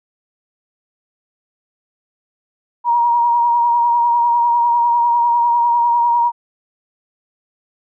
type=tone with vibrato; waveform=sine; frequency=948 Hz; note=A#5; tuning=29 cents sharp; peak=-11 dBFS; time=2.84-6.32 s; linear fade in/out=50 ms; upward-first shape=triangle; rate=10 Hz; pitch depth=31 cents each way; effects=none